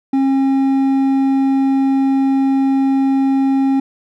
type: tone with hard clipping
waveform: triangle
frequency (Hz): 270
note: C#4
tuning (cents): -45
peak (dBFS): -13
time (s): 0.13-3.8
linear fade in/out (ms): 5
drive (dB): 9
effects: none